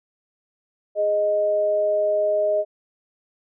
sine tone pair together, 415.3 / 621.5 Hz, G#4 / D#5, 0 / -2 cents, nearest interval perfect fifth, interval 698 cents, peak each -27 / -18 dBFS, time 0.95-2.65 s, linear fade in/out 50 ms, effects none

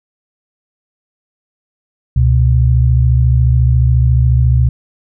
sine tone pair together, 69.3 / 123.48 Hz, C#2 / B2, 0 / 0 cents, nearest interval minor seventh, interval 1000 cents, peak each -10 dBFS, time 2.16-4.69 s, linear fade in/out 5 ms, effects none

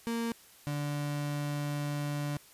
35% pulse tone pair in turn, 231.5 / 145.84 Hz, A#3 / D3, -12 / -12 cents, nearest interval minor sixth, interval 800 cents, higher first, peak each -29 / -30 dBFS, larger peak first, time 0.07-0.32 / 0.67-2.37 s, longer second, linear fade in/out 0 ms, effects white hiss -57 dBFS RMS until 2.53 s + resampled to 32000 Hz

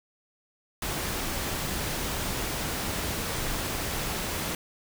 pink noise, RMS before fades -31 dBFS, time 0.82-4.55 s, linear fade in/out 2 ms, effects none

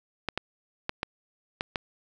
clicks, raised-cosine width 0.3 ms, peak -12 dBFS, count 6, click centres 0.287 / 0.376 / 0.894 / 1.031 / 1.609 / 1.758 s, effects none

